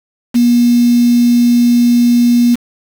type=tone with quantisation; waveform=sine; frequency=240 Hz; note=B3; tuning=49 cents flat; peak=-6 dBFS; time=0.34-2.56 s; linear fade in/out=20 ms; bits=4; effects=none